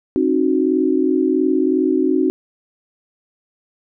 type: chord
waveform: sine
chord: C diminished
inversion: none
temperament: equal with one note detuned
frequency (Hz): 268.2 / 311.1 / 370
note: C4 / Eb4 / Gb4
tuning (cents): +43 / 0 / 0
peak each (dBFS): -18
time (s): 0.16-2.3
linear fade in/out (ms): 0
effects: none